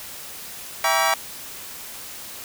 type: chord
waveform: 25% pulse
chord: E diminished seventh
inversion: none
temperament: just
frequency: 659.3 / 791.1 / 949.3 / 1139.2 Hz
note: E5 / G5 / Bb5 / Db6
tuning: 0 / +16 / +31 / +47 cents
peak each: -20 dBFS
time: 0.84-1.14 s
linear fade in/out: 2 ms
effects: white hiss -37 dBFS RMS until 2.44 s